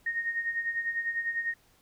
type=tone with tremolo; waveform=sine; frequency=1855 Hz; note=A#6; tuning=9 cents flat; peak=-26 dBFS; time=0.06-1.54 s; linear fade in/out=5 ms; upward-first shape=sine; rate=10 Hz; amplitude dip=65%; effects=pink hiss -64 dBFS RMS until 1.81 s